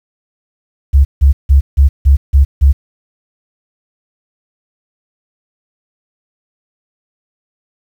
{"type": "tone bursts", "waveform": "sine", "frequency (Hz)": 69.1, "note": "C#2", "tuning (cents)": -5, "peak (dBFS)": -3, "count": 7, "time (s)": [0.93, 2.73], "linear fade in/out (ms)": 20, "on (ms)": 120, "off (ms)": 160, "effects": ["7-bit"]}